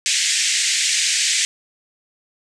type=band-pass noise; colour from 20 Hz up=white; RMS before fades=-19 dBFS; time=0.06-1.45 s; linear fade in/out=0 ms; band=1800 to 8300 Hz; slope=48 dB/octave; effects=none